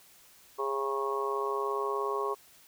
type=harmonic tone; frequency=136.9 Hz; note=C#3; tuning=21 cents flat; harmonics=3 / 4 / 5 / 6 / 7 / 8; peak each=-32 / -41 / -43 / -43 / -38 / -33 dBFS; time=0.58-2.35 s; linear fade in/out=20 ms; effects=white hiss -58 dBFS RMS until 2.67 s